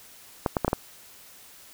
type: clicks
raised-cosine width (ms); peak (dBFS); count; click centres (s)
1; -8; 5; 0.462 / 0.568 / 0.647 / 0.68 / 0.731
effects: white hiss -50 dBFS RMS until 1.73 s